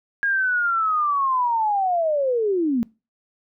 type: linear sweep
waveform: sine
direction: down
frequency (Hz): 1638 to 220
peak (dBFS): -18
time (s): 0.23-2.83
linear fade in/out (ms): 0
effects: noise-tail reverb RT60 0.3 s tail -24 dB re dry